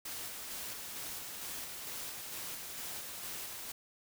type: noise with tremolo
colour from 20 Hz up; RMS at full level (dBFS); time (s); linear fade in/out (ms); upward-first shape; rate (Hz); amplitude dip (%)
white; -42; 0.05-3.72; 5; square; 2.2; 25
effects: none